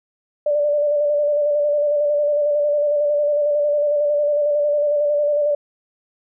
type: tone with vibrato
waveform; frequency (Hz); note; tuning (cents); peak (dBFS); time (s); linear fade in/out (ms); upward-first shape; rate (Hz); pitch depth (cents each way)
sine; 587.3; D5; 0; -15; 0.46-5.55; 5; square; 11; 24
effects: none